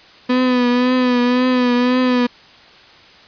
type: tone with vibrato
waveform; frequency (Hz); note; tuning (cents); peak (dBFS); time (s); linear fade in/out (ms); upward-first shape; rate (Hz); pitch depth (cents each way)
35% pulse; 249.1; B3; +15; -11; 0.29-2.27; 10; triangle; 1.9; 47
effects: white hiss -44 dBFS RMS until 3.27 s + resampled to 11025 Hz